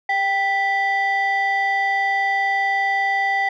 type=tone pair together; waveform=sine; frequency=784 / 1975.6 Hz; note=G5 / B6; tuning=0 / 0 cents; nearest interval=octave + major third; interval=1600 cents; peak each=-18 dBFS; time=0.09-3.49 s; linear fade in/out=5 ms; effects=tanh soft clip ceiling -14 dBFS